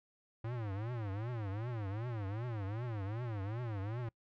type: tone with vibrato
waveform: square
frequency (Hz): 109.2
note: A2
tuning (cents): -13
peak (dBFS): -38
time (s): 0.44-4.09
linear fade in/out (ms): 5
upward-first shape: triangle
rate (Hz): 2.6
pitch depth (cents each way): 260
effects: noise-tail reverb RT60 0.1 s tail -25 dB re dry + low-pass 2000 Hz 12 dB/octave